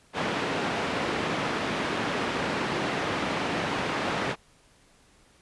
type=band-pass noise; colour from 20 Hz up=pink; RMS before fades=-29 dBFS; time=0.13-4.36 s; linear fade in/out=50 ms; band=190 to 2800 Hz; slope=12 dB/octave; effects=pink hiss -60 dBFS RMS until 5.41 s + resampled to 24000 Hz